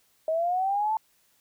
sine linear sweep, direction up, 626 to 890 Hz, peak -23 dBFS, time 0.28-0.97 s, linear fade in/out 2 ms, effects white hiss -66 dBFS RMS until 1.4 s

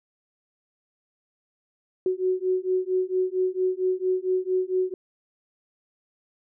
sine beating tone pair, 368.6 / 373 Hz, F#4 / F#4, -7 / +14 cents, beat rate 4.4 Hz, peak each -25 / -25 dBFS, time 2.06-4.94 s, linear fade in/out 2 ms, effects none

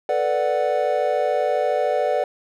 triangle chord, B minor seventh, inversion third, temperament equal, 440 / 493.9 / 587.3 / 740 Hz, A4 / B4 / D5 / F#5, 0 / 0 / 0 / 0 cents, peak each -25 / -22 / -20 / -22 dBFS, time 0.09-2.24 s, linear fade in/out 2 ms, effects none

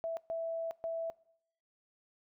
sine tone bursts at uneven times, 659.3 Hz, E5, in tune, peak -33 dBFS, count 3, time 0.04-0.17 / 0.3-0.71 / 0.84-1.1 s, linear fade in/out 0 ms, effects noise-tail reverb RT60 0.7 s tail -23 dB re dry

